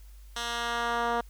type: tone with band-pass filter sweep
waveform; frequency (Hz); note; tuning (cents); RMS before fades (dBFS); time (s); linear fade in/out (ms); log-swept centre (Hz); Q
10% pulse; 235.9; A#3; +21; -30; 0.36-1.21; 5; 4100 to 750; 0.74
effects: added 50 Hz sine -46 dBFS peak until 1.29 s + white hiss -62 dBFS RMS until 1.29 s